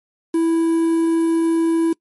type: tone with quantisation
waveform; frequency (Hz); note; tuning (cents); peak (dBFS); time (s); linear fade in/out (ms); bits
triangle; 329.6; E4; 0; -12; 0.34-1.93; 5; 6
effects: noise-tail reverb RT60 0.1 s tail -24 dB re dry + MP3 48 kbps